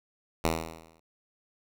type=tone with exponential decay; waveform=5% pulse; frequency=81.3 Hz; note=E2; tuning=23 cents flat; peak=-12 dBFS; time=0.44-1 s; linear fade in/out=5 ms; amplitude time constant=120 ms; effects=none